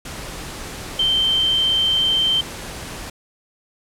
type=tone in noise; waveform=sine; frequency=3121 Hz; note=G7; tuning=8 cents flat; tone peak=-15 dBFS; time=0.99-2.41 s; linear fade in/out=5 ms; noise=pink; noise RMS=-32 dBFS; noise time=0.05-3.1 s; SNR=+14 dB; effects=low-pass 11000 Hz 12 dB/octave